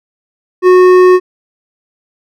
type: tone with hard clipping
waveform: sine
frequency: 365.9 Hz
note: F#4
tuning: 19 cents flat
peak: -4 dBFS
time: 0.62-1.2 s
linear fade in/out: 50 ms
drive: 10 dB
effects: none